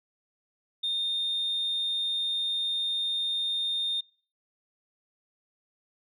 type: tone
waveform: sine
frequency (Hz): 3647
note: A#7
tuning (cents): -39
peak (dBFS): -25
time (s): 0.83-4.01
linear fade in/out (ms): 10
effects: noise-tail reverb RT60 0.4 s tail -23 dB re dry + tanh soft clip ceiling -23 dBFS